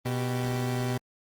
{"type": "tone pair together", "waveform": "30% pulse", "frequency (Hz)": [123.47, 392], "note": ["B2", "G4"], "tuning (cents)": [0, 0], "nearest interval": "octave + minor sixth", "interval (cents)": 2000, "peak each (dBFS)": [-25, -32], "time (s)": [0.05, 0.98], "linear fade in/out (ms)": 10, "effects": ["Opus 24 kbps"]}